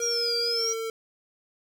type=tone with pitch glide; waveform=square; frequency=470 to 449.6 Hz; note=A#4 to A4; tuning=+14 to +37 cents; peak=-30 dBFS; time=0-0.9 s; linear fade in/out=2 ms; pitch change=-77 cents; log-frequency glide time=0.5-0.69 s
type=exponential two-way sweep; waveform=sine; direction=down then up; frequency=5840 to 4669 to 5840 Hz; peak=-25 dBFS; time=0.01-0.74 s; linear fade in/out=20 ms; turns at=0.37 s
effects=none